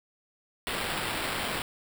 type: noise with sample-and-hold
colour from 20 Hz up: blue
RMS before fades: -32 dBFS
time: 0.67-1.62 s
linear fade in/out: 0 ms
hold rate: 6300 Hz
effects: none